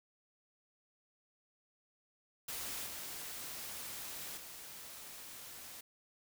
white noise with level steps, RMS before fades -42 / -45 / -50 dBFS, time 2.48-5.81 s, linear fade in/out 5 ms, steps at 2.86 / 4.37 s, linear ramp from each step 5 ms, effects none

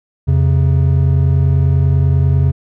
triangle tone pair together, 85.23 / 135.3 Hz, F2 / C#3, -42 / -42 cents, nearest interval minor sixth, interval 800 cents, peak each -10 dBFS, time 0.27-2.52 s, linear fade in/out 20 ms, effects none

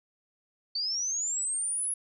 sine linear sweep, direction up, 4487 to 10548 Hz, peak -28 dBFS, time 0.75-1.94 s, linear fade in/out 5 ms, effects none

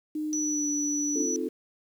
sine tone with pitch glide, 305.9 to 293.4 Hz, D#4 to D4, -29 to -2 cents, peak -28 dBFS, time 0.15-1.26 s, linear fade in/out 5 ms, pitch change -73 cents, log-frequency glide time 0.36-0.69 s
sine tone, 5920 Hz, F#8, in tune, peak -28 dBFS, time 0.33-1.36 s, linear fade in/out 0 ms
sine chord, F dominant seventh, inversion second, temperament equal, 261.6 / 311.1 / 349.2 / 440 Hz, C4 / Eb4 / F4 / A4, 0 / 0 / 0 / 0 cents, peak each -33 dBFS, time 1.15-1.49 s, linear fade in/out 10 ms
effects tanh soft clip ceiling -12 dBFS + 9-bit

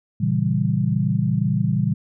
sine chord, A# diminished seventh, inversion none, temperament equal, 116.54 / 138.59 / 164.81 / 196 Hz, A#2 / C#3 / E3 / G3, 0 / 0 / 0 / 0 cents, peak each -23 dBFS, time 0.2-1.94 s, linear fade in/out 10 ms, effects none

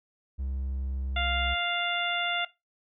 triangle tone with pitch glide, 66.5 to 65.96 Hz, C2 to C2, +29 to +15 cents, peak -28 dBFS, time 0.38-1.55 s, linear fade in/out 20 ms, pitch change -14 cents, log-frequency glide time 0.59-1.33 s
harmonic tone, 698.5 Hz, F5, in tune, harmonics 1 / 2 / 3 / 4 / 5, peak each -33 / -33 / -33 / -33 / -33 dBFS, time 1.16-2.45 s, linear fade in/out 5 ms
effects noise-tail reverb RT60 0.2 s tail -17 dB re dry

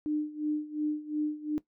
sine tone with tremolo, 301.7 Hz, D4, 47 cents sharp, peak -25 dBFS, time 0.06-1.58 s, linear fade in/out 0 ms, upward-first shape sine, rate 2.8 Hz, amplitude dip 85%, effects noise-tail reverb RT60 0.1 s tail -17 dB re dry

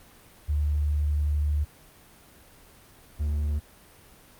sine / triangle tone pair in turn, 74 / 74 Hz, D2 / D2, +14 / +14 cents, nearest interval unison, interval 0 cents, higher neither, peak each -22 dBFS, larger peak neither, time 0.48-1.65 / 3.19-3.6 s, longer first, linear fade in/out 20 ms, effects pink hiss -53 dBFS RMS until 4.39 s + Opus 32 kbps

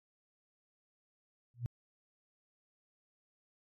sine tone with exponential growth, 120.5 Hz, B2, 42 cents flat, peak -29 dBFS, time 1.54-1.66 s, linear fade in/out 0 ms, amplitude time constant 26 ms, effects AAC 48 kbps

